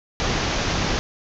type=low-pass noise; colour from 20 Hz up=pink; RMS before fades=-23 dBFS; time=0.2-0.99 s; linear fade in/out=0 ms; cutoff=6600 Hz; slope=96 dB/octave; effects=none